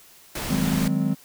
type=noise; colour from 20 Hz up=pink; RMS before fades=-30 dBFS; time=0.35-0.88 s; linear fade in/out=5 ms
type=chord; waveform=triangle; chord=Ab dominant seventh; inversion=second; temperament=just; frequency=155.74 / 186.89 / 207.7 / 259.6 Hz; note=Eb3 / Gb3 / Ab3 / C4; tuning=+2 / +18 / 0 / -13 cents; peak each=-24 dBFS; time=0.49-1.15 s; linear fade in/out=20 ms
effects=white hiss -51 dBFS RMS until 1.24 s